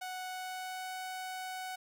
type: tone with pitch glide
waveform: sawtooth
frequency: 740 to 745.1 Hz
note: F#5 to F#5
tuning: 0 to +12 cents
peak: -35 dBFS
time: 0.01-1.76 s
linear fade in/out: 10 ms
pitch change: +12 cents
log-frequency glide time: 0.27-0.93 s
effects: 11-bit